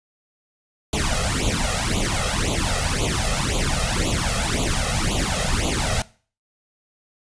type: noise with flanger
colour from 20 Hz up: pink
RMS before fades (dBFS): -22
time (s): 0.93-6.02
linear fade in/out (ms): 2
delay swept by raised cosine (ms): 0.28 to 1.58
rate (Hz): 1.9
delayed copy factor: +0.95
effects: noise-tail reverb RT60 0.4 s tail -20 dB re dry + resampled to 22050 Hz